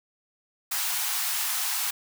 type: high-pass noise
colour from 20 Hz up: white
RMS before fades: -28 dBFS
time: 0.71-1.91 s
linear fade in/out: 10 ms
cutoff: 700 Hz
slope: 96 dB/octave
effects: none